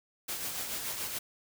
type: noise with tremolo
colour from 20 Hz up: white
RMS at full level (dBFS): -35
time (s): 0.28-1.19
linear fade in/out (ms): 10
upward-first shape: sine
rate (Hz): 7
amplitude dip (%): 40
effects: none